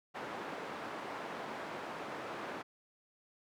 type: band-pass noise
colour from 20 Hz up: white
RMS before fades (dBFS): -43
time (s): 0.14-2.63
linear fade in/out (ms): 20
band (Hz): 210 to 1200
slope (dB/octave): 12
effects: none